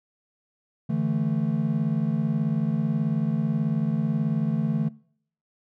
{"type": "chord", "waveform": "triangle", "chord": "D suspended second", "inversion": "none", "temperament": "just", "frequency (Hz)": [146.83, 165.19, 220.2], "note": ["D3", "E3", "A3"], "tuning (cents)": [0, 4, 2], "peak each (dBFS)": -25, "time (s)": [0.89, 4.89], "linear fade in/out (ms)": 10, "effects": ["noise-tail reverb RT60 0.6 s tail -22 dB re dry"]}